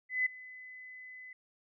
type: tone with ADSR envelope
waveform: sine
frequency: 2015 Hz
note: B6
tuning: 34 cents sharp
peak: -25 dBFS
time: 0.09-1.33 s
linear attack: 170 ms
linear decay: 7 ms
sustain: -21 dB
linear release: 3 ms
effects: none